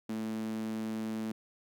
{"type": "tone with high-pass filter", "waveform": "sawtooth", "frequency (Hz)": 110, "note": "A2", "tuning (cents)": 0, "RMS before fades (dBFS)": -36, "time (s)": [0.09, 1.32], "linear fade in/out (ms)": 5, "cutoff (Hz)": 240, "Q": 5.8, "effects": []}